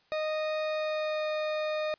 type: tone with pitch glide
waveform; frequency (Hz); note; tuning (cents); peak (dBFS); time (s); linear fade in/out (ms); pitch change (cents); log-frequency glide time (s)
40% pulse; 619 to 614.7; D#5 to D#5; -9 to -21; -28; 0.12-1.94; 0; -12; 0.65-1.29
effects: white hiss -66 dBFS RMS until 1.98 s + resampled to 11025 Hz

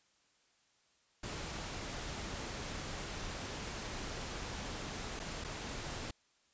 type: noise with dropouts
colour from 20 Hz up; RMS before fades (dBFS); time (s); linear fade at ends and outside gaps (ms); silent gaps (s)
pink; -42; 1.23-6.11; 5; 5.194-5.198 / 5.441-5.445
effects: white hiss -72 dBFS RMS until 6.53 s + resampled to 16000 Hz

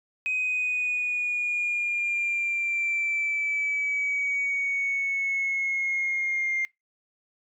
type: linear sweep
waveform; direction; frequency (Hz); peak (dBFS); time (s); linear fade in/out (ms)
sine; down; 2517 to 2107; -23; 0.26-6.65; 0
effects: noise-tail reverb RT60 0.2 s tail -25 dB re dry + tanh soft clip ceiling -20 dBFS

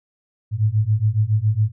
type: beating tone pair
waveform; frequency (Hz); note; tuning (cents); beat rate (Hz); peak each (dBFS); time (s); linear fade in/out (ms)
sine; 103.83 / 111.03; G#2 / A2; 0 / +16; 7.2; -19 / -18; 0.51-1.72; 50
effects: none

